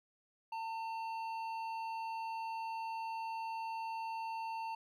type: tone with hard clipping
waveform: sine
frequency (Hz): 900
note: A5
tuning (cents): +39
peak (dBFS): -40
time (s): 0.52-4.75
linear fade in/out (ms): 5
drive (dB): 8
effects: none